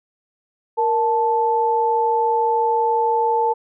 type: tone pair together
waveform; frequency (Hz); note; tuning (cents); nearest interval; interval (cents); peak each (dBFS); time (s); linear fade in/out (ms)
sine; 466.2 / 877; A#4 / A5; 0 / -6; major seventh; 1094; -20 / -17; 0.77-3.54; 20
effects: none